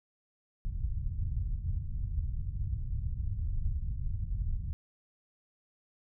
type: low-pass noise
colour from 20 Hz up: pink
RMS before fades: -33 dBFS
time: 0.65-4.73 s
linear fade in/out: 0 ms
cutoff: 110 Hz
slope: 24 dB/octave
effects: none